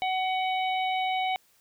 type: harmonic tone with a mistuned harmonic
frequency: 749 Hz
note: F#5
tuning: 21 cents sharp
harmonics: 1 / 3 / 4 / 5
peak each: -26 / -33 / -37 / -40 dBFS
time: 0.02-1.36 s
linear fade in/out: 0 ms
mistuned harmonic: 5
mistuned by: +25 cents
effects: white hiss -64 dBFS RMS until 1.6 s